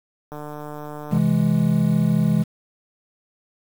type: click train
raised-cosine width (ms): 1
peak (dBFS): -21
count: 129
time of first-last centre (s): 0.32-1.179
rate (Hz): 149
type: chord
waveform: triangle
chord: C augmented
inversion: none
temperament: equal with one note detuned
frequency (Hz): 130.81 / 164.81 / 209.2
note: C3 / E3 / G#3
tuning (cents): 0 / 0 / +13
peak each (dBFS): -21 / -17 / -18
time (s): 1.11-2.44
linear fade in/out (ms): 20
effects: 7-bit